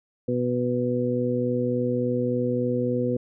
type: harmonic tone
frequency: 123.47 Hz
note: B2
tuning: in tune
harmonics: 1 / 2 / 3 / 4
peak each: -29 / -26 / -30 / -26 dBFS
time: 0.28-3.17 s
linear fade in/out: 5 ms
effects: none